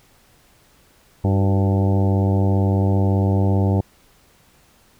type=harmonic tone with a mistuned harmonic; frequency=98 Hz; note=G2; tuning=in tune; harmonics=1 / 2 / 3 / 4 / 5 / 6 / 7 / 8 / 9; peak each=-16 / -22 / -26 / -28 / -30 / -32 / -33 / -34 / -35 dBFS; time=1.24-3.81 s; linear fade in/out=5 ms; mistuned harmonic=4; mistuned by=-58 cents; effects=pink hiss -55 dBFS RMS until 4.99 s